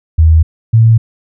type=tone pair in turn; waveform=sine; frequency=80 / 113.14 Hz; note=D#2 / A2; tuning=+49 / +49 cents; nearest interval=tritone; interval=600 cents; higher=second; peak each=-3 dBFS; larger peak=neither; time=0.18-0.43 / 0.73-0.98 s; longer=neither; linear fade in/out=10 ms; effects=none